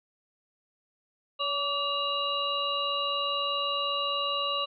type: tone cluster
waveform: sine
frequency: 565 / 1156 / 2828 / 3919 Hz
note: C#5 / D6 / F7 / B7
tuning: +33 / -28 / +21 / -14 cents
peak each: -35 / -31 / -31 / -34 dBFS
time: 1.39-4.66 s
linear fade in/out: 20 ms
effects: none